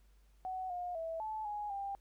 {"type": "tone with pitch steps", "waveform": "sine", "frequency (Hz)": [747, 713, 654, 868, 832, 794], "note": ["F#5", "F5", "E5", "A5", "G#5", "G5"], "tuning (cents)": [16, 36, -14, -24, 3, 22], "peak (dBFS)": -37, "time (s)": [0.45, 1.95], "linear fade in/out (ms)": 0, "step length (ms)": 250, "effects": ["added 50 Hz sine -62 dBFS peak until 2 s", "pink hiss -75 dBFS RMS until 2 s"]}